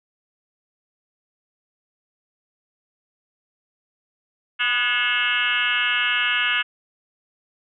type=tone with frequency modulation; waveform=sine; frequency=2167 Hz; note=C#7; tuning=40 cents flat; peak=-18 dBFS; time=4.59-6.63 s; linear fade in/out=20 ms; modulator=234 Hz; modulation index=3.7; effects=none